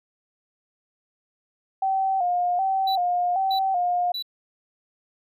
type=tone with vibrato; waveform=sine; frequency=740 Hz; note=F#5; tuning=in tune; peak=-20 dBFS; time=1.82-4.12 s; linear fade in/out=5 ms; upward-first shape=square; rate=1.3 Hz; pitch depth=69 cents each way
type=tone bursts; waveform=triangle; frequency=3951 Hz; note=B7; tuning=in tune; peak=-26 dBFS; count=3; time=2.87-4.225 s; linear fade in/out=5 ms; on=85 ms; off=550 ms
effects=none